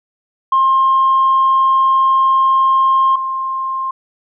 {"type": "tone pair in turn", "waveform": "sine", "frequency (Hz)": [1063, 1058.8], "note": ["C6", "C6"], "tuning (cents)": [27, 20], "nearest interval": "unison", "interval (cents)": 7, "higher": "first", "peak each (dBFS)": [-8, -17], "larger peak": "first", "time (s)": [[0.52, 3.16], [3.16, 3.91]], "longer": "first", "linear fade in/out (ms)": 5, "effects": ["tanh soft clip ceiling -5 dBFS"]}